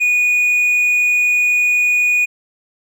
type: tone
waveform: triangle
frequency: 2462 Hz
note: D#7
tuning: 19 cents flat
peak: -10 dBFS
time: 0-2.26 s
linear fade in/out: 20 ms
effects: none